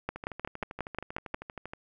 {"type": "two click trains", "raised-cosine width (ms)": 0.5, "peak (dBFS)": [-16, -24], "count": [8, 21], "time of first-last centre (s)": [[0.09, 1.344], [0.16, 1.735]], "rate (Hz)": [5.58, 12.7], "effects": []}